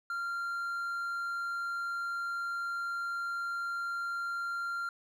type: tone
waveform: triangle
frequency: 1386 Hz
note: F6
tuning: 14 cents flat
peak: -31 dBFS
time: 0.1-4.89 s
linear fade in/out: 2 ms
effects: none